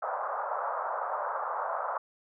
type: band-pass noise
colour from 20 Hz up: white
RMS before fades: -33 dBFS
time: 0.02-1.98 s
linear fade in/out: 5 ms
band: 540 to 1300 Hz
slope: 48 dB/octave
effects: none